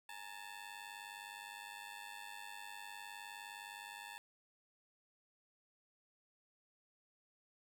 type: ring-modulated tone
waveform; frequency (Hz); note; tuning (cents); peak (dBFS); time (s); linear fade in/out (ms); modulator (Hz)
15% pulse; 880; A5; 0; -39; 0.09-4.18; 0; 49.8
effects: 11-bit